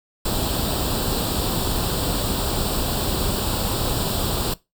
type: noise with comb filter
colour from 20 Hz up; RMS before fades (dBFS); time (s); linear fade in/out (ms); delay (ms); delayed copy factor
pink; -23; 0.25-4.54; 5; 0.24; +0.75
effects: noise-tail reverb RT60 0.2 s tail -19 dB re dry